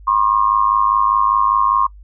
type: tone with amplitude modulation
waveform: sine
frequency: 1076 Hz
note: C6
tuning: 48 cents sharp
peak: -8 dBFS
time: 0.07-1.87 s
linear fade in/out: 10 ms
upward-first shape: sine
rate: 105 Hz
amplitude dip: 85%
effects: noise-tail reverb RT60 0.1 s tail -24 dB re dry + added 50 Hz sine -37 dBFS peak until 2.03 s